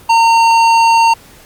triangle tone with hard clipping, 915 Hz, A#5, 32 cents flat, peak -8 dBFS, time 0.09-1.14 s, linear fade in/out 10 ms, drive 16 dB, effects pink hiss -41 dBFS RMS until 1.45 s + Opus 48 kbps

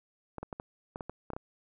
clicks, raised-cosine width 1 ms, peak -24 dBFS, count 10, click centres 0.383 / 0.43 / 0.528 / 0.599 / 0.959 / 1.008 / 1.096 / 1.303 / 1.334 / 1.365 s, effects none

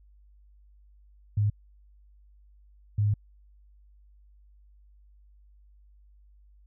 sine tone bursts at uneven times, 103.83 Hz, G#2, in tune, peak -21 dBFS, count 2, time 1.37-1.5 / 2.98-3.14 s, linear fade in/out 5 ms, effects added 50 Hz sine -54 dBFS peak until 6.66 s

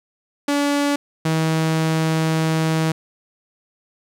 sawtooth tone pair in turn, 286.6 / 159.92 Hz, D4 / D#3, -42 / +48 cents, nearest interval minor seventh, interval 1010 cents, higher first, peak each -13 dBFS, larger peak neither, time 0.48-0.96 / 1.25-2.92 s, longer second, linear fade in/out 5 ms, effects low-pass 11000 Hz 12 dB/octave + 9-bit

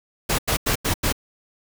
pink noise bursts, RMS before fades -21 dBFS, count 5, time 0.29-1.126 s, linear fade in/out 10 ms, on 96 ms, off 89 ms, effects none

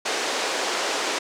pink band-pass noise, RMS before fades -26 dBFS, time 0.05-1.19 s, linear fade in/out 10 ms, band 350 to 7400 Hz, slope 24 dB/octave, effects none

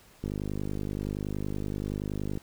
click train, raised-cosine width 3 ms, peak -20 dBFS, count 109, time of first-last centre 0.24-2.374 s, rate 50.6 Hz, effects pink hiss -57 dBFS RMS until 2.42 s

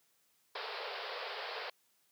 pink band-pass noise, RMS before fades -42 dBFS, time 0.55-1.7 s, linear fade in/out 5 ms, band 410 to 5000 Hz, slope 96 dB/octave, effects white hiss -73 dBFS RMS until 2.11 s + high-pass 100 Hz 12 dB/octave

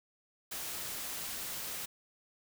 white noise, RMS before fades -40 dBFS, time 0.51-1.86 s, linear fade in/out 10 ms, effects none

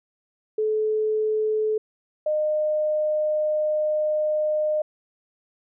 sine tone pair in turn, 431.8 / 610.7 Hz, A4 / D#5, -33 / -32 cents, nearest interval tritone, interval 601 cents, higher second, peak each -20 dBFS, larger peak neither, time 0.58-1.78 / 2.26-4.82 s, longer second, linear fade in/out 5 ms, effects none

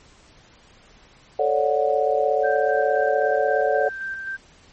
sine chord, D major seventh, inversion second, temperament just, 440.5 / 550.6 / 587.3 / 734.2 Hz, A4 / C#5 / D5 / F#5, +2 / -12 / 0 / -14 cents, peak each -23 dBFS, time 1.39-3.89 s, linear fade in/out 5 ms
sine tone with tremolo, 1568 Hz, G6, in tune, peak -26 dBFS, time 2.43-4.37 s, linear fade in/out 20 ms, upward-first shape square, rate 3.8 Hz, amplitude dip 35%
effects pink hiss -52 dBFS RMS until 4.72 s + MP3 32 kbps

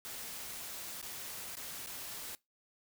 white noise with dropouts, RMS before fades -44 dBFS, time 0.05-2.35 s, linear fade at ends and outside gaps 0 ms, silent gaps 1.014-1.027 / 1.553-1.569 / 1.862-1.871 s, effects noise-tail reverb RT60 0.2 s tail -22 dB re dry

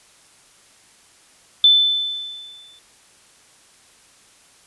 sine tone with exponential decay, 3520 Hz, A7, in tune, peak -7 dBFS, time 1.64-2.79 s, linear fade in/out 2 ms, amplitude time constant 250 ms, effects white hiss -52 dBFS RMS until 4.66 s + resampled to 24000 Hz

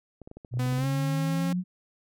clicks, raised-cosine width 2 ms, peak -30 dBFS, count 11, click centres 0.217 / 0.275 / 0.314 / 0.37 / 0.448 / 0.539 / 0.572 / 0.662 / 0.726 / 0.784 / 0.837 s
sine exponential sweep, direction up, 120.3 to 185 Hz, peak -25 dBFS, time 0.51-1.64 s, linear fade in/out 50 ms
sawtooth tone with pitch glide, 251.5 to 271.1 Hz, B3 to C#4, +32 to -38 cents, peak -27 dBFS, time 0.59-1.53 s, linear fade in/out 5 ms, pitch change +130 cents, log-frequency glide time 0.77-0.86 s
effects none

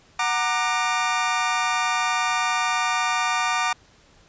25% pulse chord, Gb augmented, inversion none, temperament equal with one note detuned, 740 / 932.3 / 1194.5 Hz, Gb5 / Bb5 / D6, 0 / 0 / +29 cents, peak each -23 / -22 / -20 dBFS, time 0.19-3.73 s, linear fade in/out 5 ms, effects pink hiss -55 dBFS RMS until 4.28 s + resampled to 16000 Hz

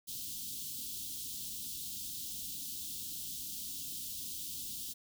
white band-stop noise, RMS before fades -42 dBFS, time 0.07-4.94 s, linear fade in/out 20 ms, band 310 to 3100 Hz, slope 48 dB/octave, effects none

